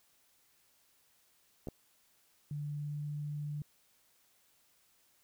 clicks, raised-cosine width 2 ms, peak -28 dBFS, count 2, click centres 1.672 / 1.686 s
sine tone with pitch glide, 146.83 to 147.68 Hz, D3 to D3, 0 to +10 cents, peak -36 dBFS, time 2.51-3.62 s, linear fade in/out 2 ms, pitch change +10 cents, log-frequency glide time 2.78-3.04 s
effects white hiss -70 dBFS RMS until 5.23 s

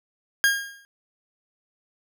40% pulse tone with exponential decay, 1622 Hz, G#6, 41 cents flat, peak -13 dBFS, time 0.44-0.85 s, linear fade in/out 0 ms, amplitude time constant 89 ms, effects none

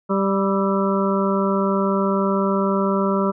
harmonic tone with a mistuned harmonic, 196 Hz, G3, in tune, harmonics 1 / 2 / 3 / 5 / 6 / 7, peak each -20 / -23 / -25 / -27 / -28 / -28 dBFS, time 0.09-3.32 s, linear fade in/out 20 ms, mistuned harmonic 7, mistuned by -54 cents, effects none

